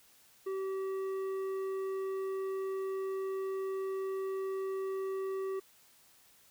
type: tone with tanh clipping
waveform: sine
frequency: 384.4 Hz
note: G4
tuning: 34 cents flat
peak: -35 dBFS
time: 0.46-5.6 s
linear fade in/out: 10 ms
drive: 9 dB
effects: white hiss -63 dBFS RMS until 6.5 s